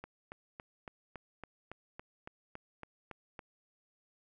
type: click train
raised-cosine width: 0.5 ms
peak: -29 dBFS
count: 13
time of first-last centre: 0.04-3.392 s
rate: 3.58 Hz
effects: none